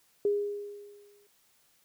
sine tone with exponential decay, 409.2 Hz, G#4, 26 cents flat, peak -22 dBFS, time 0.25-1.27 s, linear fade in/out 2 ms, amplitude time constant 220 ms, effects white hiss -67 dBFS RMS until 1.84 s

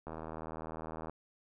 click train, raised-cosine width 1 ms, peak -28 dBFS, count 83, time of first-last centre 0.07-1.096 s, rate 79.9 Hz, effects none

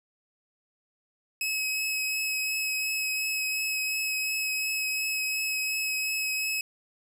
sawtooth tone with vibrato, 2563 Hz, E7, 49 cents flat, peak -24 dBFS, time 1.41-6.61 s, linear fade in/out 2 ms, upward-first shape triangle, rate 2.8 Hz, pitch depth 14 cents each way, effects none

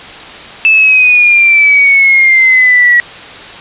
sine exponential sweep, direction down, 2637 to 1919 Hz, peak -3 dBFS, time 0.65-3 s, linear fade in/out 0 ms, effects white hiss -28 dBFS RMS until 3.6 s + resampled to 8000 Hz

